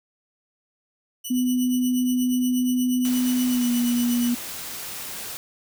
10% pulse tone with tremolo, 2960 Hz, F#7, in tune, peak -21 dBFS, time 1.24-4.33 s, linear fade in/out 10 ms, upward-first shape triangle, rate 8.4 Hz, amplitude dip 85%
sine tone with pitch glide, 250.5 to 241 Hz, B3 to B3, +25 to -42 cents, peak -19 dBFS, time 1.3-4.35 s, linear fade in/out 10 ms, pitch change -67 cents, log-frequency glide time 3.49-3.71 s
white noise, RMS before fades -34 dBFS, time 3.05-5.37 s, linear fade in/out 0 ms
effects none

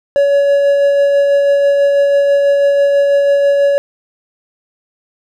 triangle tone with tremolo, 564 Hz, C#5, 30 cents sharp, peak -5 dBFS, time 0.16-3.78 s, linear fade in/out 0 ms, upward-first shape sine, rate 6.1 Hz, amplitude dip 25%, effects none

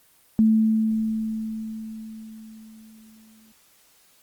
sine tone with exponential decay, 220 Hz, A3, in tune, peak -13 dBFS, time 0.39-3.52 s, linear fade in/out 0 ms, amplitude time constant 680 ms, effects white hiss -58 dBFS RMS until 4.22 s + Opus 24 kbps

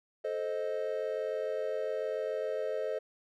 triangle chord, A diminished, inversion none, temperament equal with one note detuned, 436.2 / 523.3 / 622.3 Hz, A4 / C5 / Eb5, -15 / 0 / 0 cents, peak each -34 dBFS, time 0.24-2.99 s, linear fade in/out 10 ms, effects none

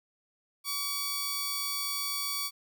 10% pulse tone pair together, 1137 / 4548 Hz, C#6 / C#8, +44 / +44 cents, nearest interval 2 octaves, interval 2400 cents, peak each -27 dBFS, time 0.64-2.51 s, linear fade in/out 50 ms, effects none

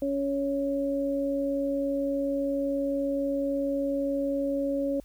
sine tone pair together, 279.6 / 556 Hz, C#4 / C#5, +15 / +5 cents, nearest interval octave, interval 1190 cents, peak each -28 dBFS, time 0.02-5 s, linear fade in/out 2 ms, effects added 50 Hz sine -50 dBFS peak until 5.04 s + white hiss -63 dBFS RMS until 5.04 s

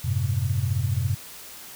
sine chord, F# diminished, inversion none, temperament equal with one note detuned, 92.5 / 107.3 / 130.81 Hz, F#2 / A2 / C3, 0 / -43 / 0 cents, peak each -26 dBFS, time 0.04-1.15 s, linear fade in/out 10 ms, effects white hiss -42 dBFS RMS until 1.75 s

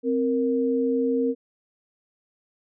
sine tone pair together, 262 / 466.2 Hz, C4 / A#4, +2 / 0 cents, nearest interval minor seventh, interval 998 cents, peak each -23 dBFS, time 0.03-1.35 s, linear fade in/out 50 ms, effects none

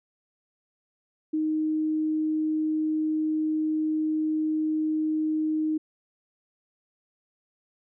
sine tone, 311.1 Hz, D#4, in tune, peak -23 dBFS, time 1.33-5.78 s, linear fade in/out 10 ms, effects none

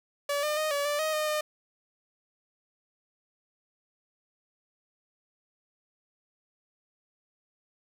sawtooth tone with pitch steps, 573 / 603 / 619 / 571 / 586 / 626 / 613 / 608 Hz, D5 / D5 / D#5 / D5 / D5 / D#5 / D#5 / D#5, -43 / +46 / -9 / -49 / -4 / +10 / -26 / -40 cents, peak -23 dBFS, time 0.29-1.41 s, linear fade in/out 5 ms, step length 140 ms, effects none

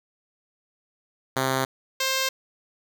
5% pulse tone pair in turn, 132.1 / 528.4 Hz, C3 / C5, +17 / +17 cents, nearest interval 2 octaves, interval 2400 cents, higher second, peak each -11 dBFS, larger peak neither, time 1.36-1.65 / 2-2.29 s, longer neither, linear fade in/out 5 ms, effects none

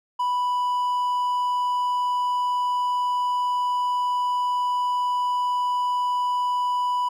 triangle tone, 987.8 Hz, B5, in tune, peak -19 dBFS, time 0.19-7.09 s, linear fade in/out 10 ms, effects none

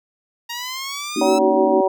10% pulse linear sweep, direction up, 932.3 to 1318.5 Hz, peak -18 dBFS, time 0.49-1.39 s, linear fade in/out 10 ms
sine chord, D# minor seventh, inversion second, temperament just, 233.3 / 280 / 311.1 / 373.4 Hz, A#3 / C#4 / D#4 / F#4, +2 / +18 / 0 / +16 cents, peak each -25 / -24 / -22 / -24 dBFS, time 1.16-1.81 s, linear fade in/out 5 ms
harmonic tone, 190 Hz, F#3, 46 cents sharp, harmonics 2 / 3 / 4 / 5, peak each -19 / -18 / -22 / -23 dBFS, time 1.21-1.88 s, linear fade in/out 5 ms
effects none

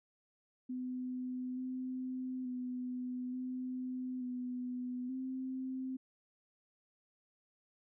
sine tone with pitch steps, 253 / 256.5 / 250.5 / 254.6 / 249.2 / 260.4 Hz, B3 / C4 / B3 / C4 / B3 / C4, +42 / -34 / +25 / -47 / +16 / -8 cents, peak -37 dBFS, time 0.69-5.97 s, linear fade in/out 10 ms, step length 880 ms, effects none

